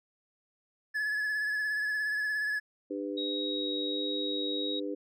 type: tone with vibrato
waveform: triangle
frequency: 1708 Hz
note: G#6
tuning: 48 cents sharp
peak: -27 dBFS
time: 0.94-2.6 s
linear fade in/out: 20 ms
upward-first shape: sine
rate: 17 Hz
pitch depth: 30 cents each way
type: harmonic tone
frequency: 99.7 Hz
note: G2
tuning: 30 cents sharp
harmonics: 3 / 4 / 5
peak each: -35 / -38 / -38 dBFS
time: 2.9-4.95 s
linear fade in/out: 10 ms
type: tone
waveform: sine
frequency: 3800 Hz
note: A#7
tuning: 33 cents sharp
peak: -33 dBFS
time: 3.17-4.8 s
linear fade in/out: 10 ms
effects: none